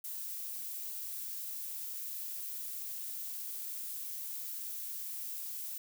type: noise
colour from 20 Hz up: violet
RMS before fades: -41 dBFS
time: 0.04-5.78 s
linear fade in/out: 5 ms
effects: none